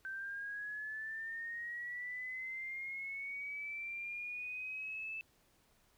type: linear sweep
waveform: sine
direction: up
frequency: 1548 to 2637 Hz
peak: -40 dBFS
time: 0.05-5.21 s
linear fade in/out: 0 ms
effects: pink hiss -71 dBFS RMS until 5.97 s